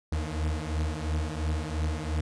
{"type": "beating tone pair", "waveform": "40% pulse", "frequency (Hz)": [76, 78.9], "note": ["D#2", "D#2"], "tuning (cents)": [-40, 25], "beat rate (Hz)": 2.9, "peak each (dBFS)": -30, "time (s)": [0.12, 2.21], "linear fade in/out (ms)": 5, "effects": ["resampled to 22050 Hz"]}